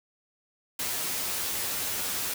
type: noise with comb filter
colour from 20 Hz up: white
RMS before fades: -31 dBFS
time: 0.79-2.34 s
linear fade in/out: 5 ms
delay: 11 ms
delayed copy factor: +0.8
effects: none